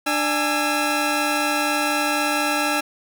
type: tone cluster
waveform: 20% pulse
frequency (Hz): 296.7 / 826 / 1339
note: D4 / G#5 / E6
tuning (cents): +18 / -10 / +27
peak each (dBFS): -19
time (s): 0.06-2.81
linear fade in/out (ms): 10
effects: none